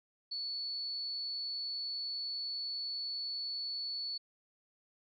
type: tone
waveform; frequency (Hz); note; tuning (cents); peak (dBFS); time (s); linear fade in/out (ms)
sine; 4435; C#8; 0; -36; 0.31-4.18; 10
effects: none